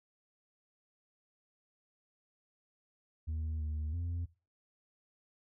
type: tone with pitch steps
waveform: sine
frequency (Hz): 79 / 76.7 / 85.8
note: D#2 / D#2 / F2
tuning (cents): +27 / -24 / -30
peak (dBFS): -31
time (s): 3.27-4.26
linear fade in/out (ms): 20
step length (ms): 330
effects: noise-tail reverb RT60 0.3 s tail -19 dB re dry + tanh soft clip ceiling -33 dBFS